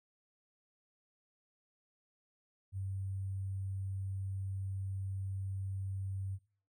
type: tone with sample-and-hold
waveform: sine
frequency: 96.4 Hz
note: G2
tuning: 28 cents flat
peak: -36 dBFS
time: 2.72-6.39 s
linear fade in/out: 50 ms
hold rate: 8820 Hz
effects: noise-tail reverb RT60 0.4 s tail -19 dB re dry